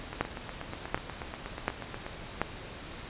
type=two click trains; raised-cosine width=0.5 ms; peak=-11 / -22 dBFS; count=4 / 17; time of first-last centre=0.21-2.416 / 0.13-2.065 s; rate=1.36 / 8.27 Hz; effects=pink hiss -43 dBFS RMS until 3.09 s + resampled to 8000 Hz